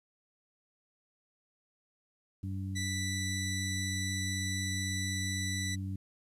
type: harmonic tone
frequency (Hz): 95.9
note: G2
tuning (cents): -37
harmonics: 1 / 2 / 3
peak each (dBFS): -35 / -41 / -45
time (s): 2.43-5.96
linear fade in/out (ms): 5
type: tone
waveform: 15% pulse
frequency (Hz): 1975.5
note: B6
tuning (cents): 0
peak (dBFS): -29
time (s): 2.75-5.76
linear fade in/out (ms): 20
effects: resampled to 32000 Hz + 11-bit